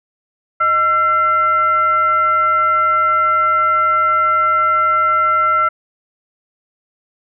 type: tone with frequency modulation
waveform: sine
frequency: 1347 Hz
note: E6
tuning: 37 cents sharp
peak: -11 dBFS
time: 0.6-5.69 s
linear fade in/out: 10 ms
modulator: 726 Hz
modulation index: 0.43
effects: none